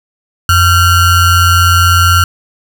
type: ring-modulated tone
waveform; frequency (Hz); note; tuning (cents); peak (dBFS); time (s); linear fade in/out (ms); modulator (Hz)
square; 730; F#5; -24; -3; 0.49-2.24; 2; 642
effects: 7-bit